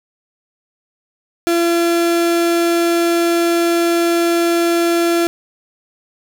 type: tone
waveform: 35% pulse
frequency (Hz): 340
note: F4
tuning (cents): -46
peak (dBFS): -11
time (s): 1.47-5.27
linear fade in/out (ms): 0
effects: none